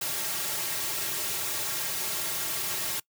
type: noise with comb filter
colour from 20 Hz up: white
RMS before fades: -31 dBFS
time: 0.01-3 s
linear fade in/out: 5 ms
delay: 4 ms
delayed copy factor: -0.95
effects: noise-tail reverb RT60 0.1 s tail -23 dB re dry + high-pass 100 Hz 12 dB/octave